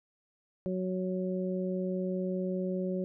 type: harmonic tone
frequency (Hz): 185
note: F#3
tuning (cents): 0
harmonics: 1 / 2 / 3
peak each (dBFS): -32 / -35 / -37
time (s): 0.66-3.04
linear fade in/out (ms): 0
effects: none